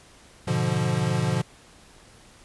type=chord; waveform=square; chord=G# diminished seventh; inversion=none; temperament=equal; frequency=103.83 / 123.47 / 146.83 / 174.61 Hz; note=G#2 / B2 / D3 / F3; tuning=0 / 0 / 0 / 0 cents; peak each=-32 / -27 / -28 / -28 dBFS; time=0.47-1.42 s; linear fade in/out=10 ms; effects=pink hiss -52 dBFS RMS until 2.44 s + resampled to 24000 Hz